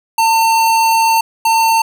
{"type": "tone bursts at uneven times", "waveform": "square", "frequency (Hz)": 902, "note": "A5", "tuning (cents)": 43, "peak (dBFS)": -10, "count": 2, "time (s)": [[0.18, 1.21], [1.45, 1.82]], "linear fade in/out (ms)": 5, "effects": []}